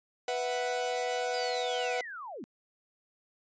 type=chord; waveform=45% pulse; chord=B suspended fourth; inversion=none; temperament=equal; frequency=493.9 / 659.3 / 740 Hz; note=B4 / E5 / F#5; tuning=0 / 0 / 0 cents; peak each=-33 / -38 / -34 dBFS; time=0.28-2.01 s; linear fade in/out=2 ms
type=linear sweep; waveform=sine; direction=down; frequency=4978 to 189.7 Hz; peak=-39 dBFS; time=1.34-2.44 s; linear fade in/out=0 ms
effects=resampled to 16000 Hz